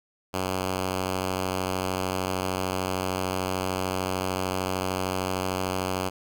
5% pulse tone, 93.3 Hz, F#2, 15 cents sharp, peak -15 dBFS, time 0.33-6.1 s, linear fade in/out 20 ms, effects none

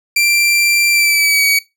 sawtooth tone with pitch glide, 2359 to 2263 Hz, D7 to C#7, +7 to +35 cents, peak -7 dBFS, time 0.16-1.59 s, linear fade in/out 5 ms, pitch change -72 cents, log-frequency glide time 0.91-1.44 s, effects noise-tail reverb RT60 0.2 s tail -20 dB re dry

